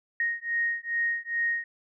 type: beating tone pair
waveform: sine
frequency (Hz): 1865 / 1867.4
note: A#6 / A#6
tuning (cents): 0 / +3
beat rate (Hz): 2.4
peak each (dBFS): -29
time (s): 0.2-1.64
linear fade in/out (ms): 2
effects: none